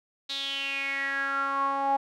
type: tone with band-pass filter sweep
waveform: sawtooth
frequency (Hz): 275.4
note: C#4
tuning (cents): -11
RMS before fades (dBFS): -29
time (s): 0.29-1.97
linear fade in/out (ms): 10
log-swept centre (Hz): 3900 to 800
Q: 7.6
effects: none